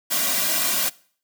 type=noise with comb filter; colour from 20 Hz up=white; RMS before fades=-22 dBFS; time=0.1-0.9 s; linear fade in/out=20 ms; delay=2.3 ms; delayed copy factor=-0.75; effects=noise-tail reverb RT60 0.5 s tail -22 dB re dry + high-pass 200 Hz 12 dB/octave